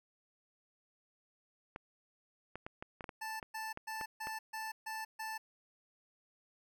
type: clicks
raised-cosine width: 0.5 ms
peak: -28 dBFS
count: 11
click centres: 1.761 / 2.556 / 2.665 / 2.825 / 3.008 / 3.042 / 3.092 / 3.428 / 3.774 / 4.012 / 4.271 s
type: tone bursts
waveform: 25% pulse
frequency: 880 Hz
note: A5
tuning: in tune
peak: -36 dBFS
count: 7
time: 3.21-5.38 s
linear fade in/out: 10 ms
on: 190 ms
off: 140 ms
effects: none